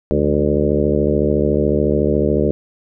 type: harmonic tone with a mistuned harmonic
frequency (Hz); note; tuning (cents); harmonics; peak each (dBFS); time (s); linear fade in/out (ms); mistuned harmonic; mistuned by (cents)
73.9; D2; +11; 1 / 2 / 3 / 4 / 5 / 6 / 7 / 8; -22 / -23 / -21 / -22 / -20 / -20 / -23 / -24; 0.11-2.51; 0; 3; -66
effects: none